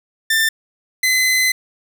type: tone pair in turn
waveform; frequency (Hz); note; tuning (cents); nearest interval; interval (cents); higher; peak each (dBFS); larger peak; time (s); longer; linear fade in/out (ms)
sawtooth; 1786 / 2035; A6 / C7; +25 / -49; major second; 226; second; -10; neither; 0.3-0.49 / 1.03-1.52; second; 5
effects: none